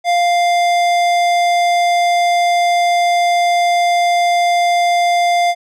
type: tone with tanh clipping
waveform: sine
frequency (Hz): 698.5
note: F5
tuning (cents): 0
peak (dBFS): -13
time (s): 0.04-5.55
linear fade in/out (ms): 50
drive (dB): 18
effects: none